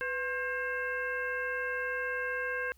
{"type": "harmonic tone with a mistuned harmonic", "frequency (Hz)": 533, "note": "C5", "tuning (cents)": 32, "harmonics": [1, 2, 3, 4, 5], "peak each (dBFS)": [-37, -42, -33, -44, -44], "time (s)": [0.01, 2.72], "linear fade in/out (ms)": 0, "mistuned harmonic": 1, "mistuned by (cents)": -110, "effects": ["added 60 Hz sine -59 dBFS peak until 2.77 s", "white hiss -68 dBFS RMS until 2.77 s"]}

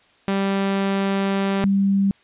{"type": "tone pair in turn", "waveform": ["sawtooth", "sine"], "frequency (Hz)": [196, 196.79], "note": ["G3", "G3"], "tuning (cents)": [0, 7], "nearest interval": "unison", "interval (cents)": 7, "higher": "second", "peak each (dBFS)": -15, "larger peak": "neither", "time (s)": [[0.28, 1.64], [1.64, 2.11]], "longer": "first", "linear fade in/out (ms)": 0, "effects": ["white hiss -56 dBFS RMS until 2.23 s", "resampled to 8000 Hz"]}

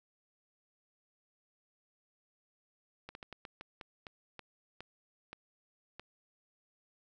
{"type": "slowing click train", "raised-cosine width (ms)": 0.3, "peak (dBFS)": -29, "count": 12, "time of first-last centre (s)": [3.09, 5.996], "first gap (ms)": 61, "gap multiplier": 1.27, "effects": []}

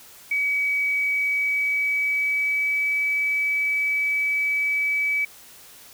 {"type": "tone with pitch glide", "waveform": "sine", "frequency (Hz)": [2273, 2290], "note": ["C#7", "D7"], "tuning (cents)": [43, -44], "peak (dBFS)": -20, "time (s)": [0.31, 5.25], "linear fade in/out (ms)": 5, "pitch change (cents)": 13, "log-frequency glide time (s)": [1.12, 2.94], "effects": ["white hiss -47 dBFS RMS until 5.93 s"]}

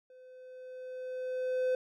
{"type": "tone with level ramp", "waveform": "triangle", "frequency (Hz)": 510, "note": "C5", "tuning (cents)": -44, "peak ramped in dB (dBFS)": [-51, -24], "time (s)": [0.1, 1.75], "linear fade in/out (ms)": 2, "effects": []}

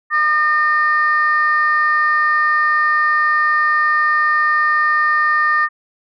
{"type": "tone pair together", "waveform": "sine", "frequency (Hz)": [1212.2, 1822], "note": ["D#6", "A#6"], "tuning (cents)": [-46, -40], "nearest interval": "perfect fifth", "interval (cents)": 706, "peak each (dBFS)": -14, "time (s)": [0.1, 5.69], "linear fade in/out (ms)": 50, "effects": ["tanh soft clip ceiling -6 dBFS"]}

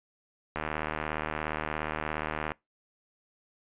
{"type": "click train", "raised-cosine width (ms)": 0.5, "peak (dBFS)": -16, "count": 152, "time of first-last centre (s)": [0.56, 2.518], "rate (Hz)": 77.1, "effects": ["noise-tail reverb RT60 0.2 s tail -24 dB re dry", "resampled to 8000 Hz"]}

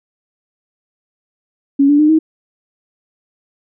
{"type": "tone with pitch steps", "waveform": "sine", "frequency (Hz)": [278.5, 290.7, 303.4, 316.6], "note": ["C#4", "D4", "D#4", "D#4"], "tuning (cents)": [8, -18, -44, 30], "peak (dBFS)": -7, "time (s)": [1.79, 2.19], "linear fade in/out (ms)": 10, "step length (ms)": 100, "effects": []}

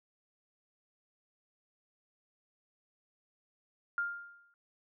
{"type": "tone with exponential decay", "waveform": "sine", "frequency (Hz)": 1402, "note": "F6", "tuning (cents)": 6, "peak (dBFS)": -28, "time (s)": [3.98, 4.54], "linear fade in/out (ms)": 1, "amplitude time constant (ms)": 120, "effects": []}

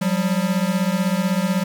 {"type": "beating tone pair", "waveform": "square", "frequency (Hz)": [179.3, 195.3], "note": ["F3", "G3"], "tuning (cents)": [46, -6], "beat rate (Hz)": 16, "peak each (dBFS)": -22, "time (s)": [0.01, 1.64], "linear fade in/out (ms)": 10, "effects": ["7-bit"]}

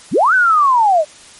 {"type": "linear two-way sweep", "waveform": "sine", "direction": "up then down", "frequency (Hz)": [100, 1545, 582], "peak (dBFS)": -8, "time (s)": [0.11, 1.05], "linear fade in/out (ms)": 50, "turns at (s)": 0.34, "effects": ["white hiss -40 dBFS RMS until 1.39 s", "MP3 48 kbps"]}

